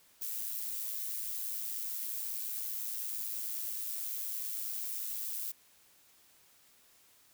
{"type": "noise with amplitude modulation", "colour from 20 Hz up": "violet", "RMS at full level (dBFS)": -36, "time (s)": [0.21, 5.52], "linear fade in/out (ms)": 10, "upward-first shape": "sine", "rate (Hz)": 109, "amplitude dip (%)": 45, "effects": ["white hiss -64 dBFS RMS until 7.33 s"]}